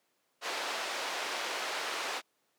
pink band-pass noise, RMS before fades -36 dBFS, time 0.41-2.22 s, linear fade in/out 50 ms, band 550 to 5100 Hz, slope 12 dB/octave, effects pink hiss -75 dBFS RMS until 2.58 s + high-pass 300 Hz 12 dB/octave

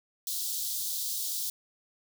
white high-pass noise, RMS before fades -33 dBFS, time 0.27-1.5 s, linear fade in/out 2 ms, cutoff 3500 Hz, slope 48 dB/octave, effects none

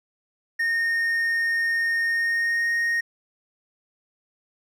triangle tone with pitch glide, 1841 to 1860.2 Hz, A#6 to A#6, -22 to -4 cents, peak -19 dBFS, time 0.59-3.01 s, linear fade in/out 10 ms, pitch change +18 cents, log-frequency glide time 2.04-2.72 s, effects none

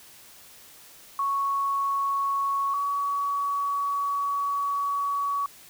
sine tone pair in turn, 1108.7 / 1130 Hz, C#6 / C#6, 0 / +33 cents, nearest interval unison, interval 33 cents, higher second, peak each -23 / -24 dBFS, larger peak first, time 1.19-2.74 / 2.74-5.46 s, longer second, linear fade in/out 2 ms, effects white hiss -50 dBFS RMS until 5.69 s

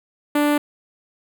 sawtooth tone with notch filter, 293.7 Hz, D4, in tune, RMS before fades -18 dBFS, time 0.35-0.58 s, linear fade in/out 5 ms, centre 5600 Hz, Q 0.76, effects none

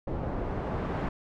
pink noise with low-pass filter sweep, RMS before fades -32 dBFS, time 0.07-1.09 s, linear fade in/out 5 ms, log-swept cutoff 650 to 1300 Hz, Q 0.77, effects none

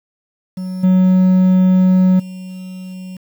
triangle tone with level steps, 185.3 Hz, F#3, 3 cents sharp, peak -19 / -6 / -25 dBFS, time 0.57-3.17 s, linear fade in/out 5 ms, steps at 0.83 / 2.19 s, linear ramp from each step 10 ms, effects 7-bit

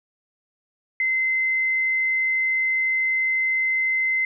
sine tone, 2063 Hz, C7, 25 cents flat, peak -19 dBFS, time 1-4.25 s, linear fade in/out 2 ms, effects none

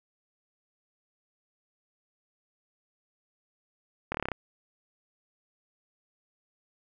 slowing click train, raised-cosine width 0.5 ms, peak -15 dBFS, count 8, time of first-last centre 4.12-4.317 s, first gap 25 ms, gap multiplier 1.04, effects none

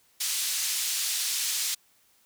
pink band-pass noise, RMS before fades -29 dBFS, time 0.2-1.75 s, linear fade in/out 10 ms, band 4100 to 12000 Hz, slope 12 dB/octave, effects white hiss -64 dBFS RMS until 2.25 s

